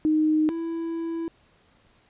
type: tone pair in turn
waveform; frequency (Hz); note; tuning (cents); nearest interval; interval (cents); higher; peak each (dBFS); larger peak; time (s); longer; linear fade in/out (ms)
sine / triangle; 309.7 / 331; D#4 / E4; -8 / +7; minor second; 115; second; -18 / -25; first; 0.05-0.49 / 0.49-1.28; second; 0
effects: pink hiss -61 dBFS RMS until 2.09 s + resampled to 8000 Hz